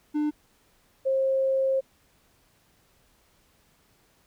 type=tone pair in turn; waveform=triangle / sine; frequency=299.4 / 533.5 Hz; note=D4 / C5; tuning=+33 / +34 cents; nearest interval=minor seventh; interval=1001 cents; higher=second; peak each=-21 dBFS; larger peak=neither; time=0.14-0.31 / 1.05-1.81 s; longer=second; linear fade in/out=20 ms; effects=pink hiss -64 dBFS RMS until 4.26 s